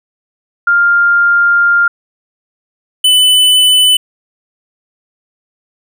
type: tone pair in turn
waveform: sine / square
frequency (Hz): 1400 / 3002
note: F6 / F#7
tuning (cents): +4 / +24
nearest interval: octave + minor second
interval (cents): 1320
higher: second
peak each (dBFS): -6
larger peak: neither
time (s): 0.67-1.88 / 3.04-3.97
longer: first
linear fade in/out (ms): 5
effects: none